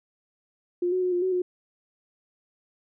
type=tone with pitch steps; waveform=sine; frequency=353.6 / 368.4 / 363.8 / 353.6 / 373.6 / 361.2 Hz; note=F4 / F#4 / F#4 / F4 / F#4 / F#4; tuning=+22 / -7 / -29 / +22 / +17 / -42 cents; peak=-22 dBFS; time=0.82-1.42 s; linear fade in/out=5 ms; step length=100 ms; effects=none